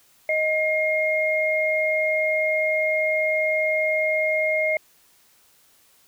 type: tone pair together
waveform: sine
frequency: 625.6 / 2135 Hz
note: D#5 / C7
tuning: +9 / +34 cents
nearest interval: octave + major sixth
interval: 2125 cents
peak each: -22 dBFS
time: 0.29-4.77 s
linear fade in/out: 2 ms
effects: white hiss -58 dBFS RMS until 6.07 s